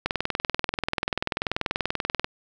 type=click train; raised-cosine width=0.3 ms; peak=-8 dBFS; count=46; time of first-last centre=0.06-2.244 s; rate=20.6 Hz; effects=none